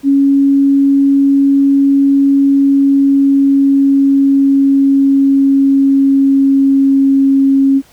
sine tone with pitch glide, 277.2 to 272.4 Hz, C#4 to C#4, 0 to -30 cents, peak -6 dBFS, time 0.03-7.82 s, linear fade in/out 50 ms, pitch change -30 cents, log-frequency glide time 2.4-7.49 s, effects pink hiss -46 dBFS RMS until 7.92 s

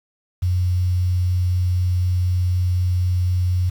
sine tone with quantisation, 90.4 Hz, F#2, 40 cents flat, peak -16 dBFS, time 0.42-3.7 s, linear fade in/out 10 ms, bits 7, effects none

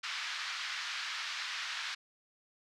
pink band-pass noise, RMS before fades -39 dBFS, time 0.03-1.95 s, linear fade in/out 10 ms, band 1300 to 5200 Hz, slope 24 dB/octave, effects none

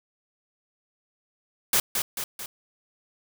white noise with echo, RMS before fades -21 dBFS, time 1.73-1.8 s, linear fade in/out 2 ms, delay 220 ms, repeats 3, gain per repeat -5 dB, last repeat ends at 2.46 s, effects none

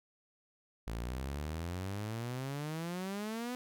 sawtooth exponential sweep, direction up, 54.1 to 252.4 Hz, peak -33 dBFS, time 0.87-3.55 s, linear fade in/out 0 ms, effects none

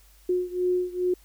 sine beating tone pair, 360.6 / 363 Hz, F#4 / F#4, -45 / -33 cents, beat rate 2.4 Hz, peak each -25 / -27 dBFS, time 0.29-1.14 s, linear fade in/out 5 ms, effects added 50 Hz sine -54 dBFS peak until 1.24 s + white hiss -59 dBFS RMS until 1.24 s

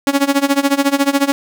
sawtooth tone with tremolo, 279.1 Hz, C#4, 12 cents sharp, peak -5 dBFS, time 0.07-1.32 s, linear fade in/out 0 ms, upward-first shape sine, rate 14 Hz, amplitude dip 90%, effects none

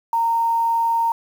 sine tone with quantisation, 922 Hz, A#5, 19 cents flat, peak -16 dBFS, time 0.13-1.12 s, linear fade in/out 2 ms, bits 7, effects none

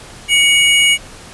square tone pair together, 2242 / 2897 Hz, C#7 / F#7, +19 / -37 cents, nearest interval major third, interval 444 cents, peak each -12 dBFS, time 0.28-0.98 s, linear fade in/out 50 ms, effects pink hiss -36 dBFS RMS until 1.33 s + resampled to 24000 Hz

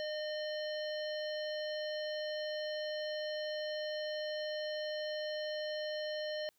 harmonic tone with a mistuned harmonic, 610 Hz, D#5, 34 cents flat, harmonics 1 / 3 / 5 / 7 / 9, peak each -37 / -46 / -47 / -47 / -54 dBFS, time 0-6.49 s, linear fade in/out 0 ms, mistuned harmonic 7, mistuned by -28 cents, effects white hiss -75 dBFS RMS until 6.58 s

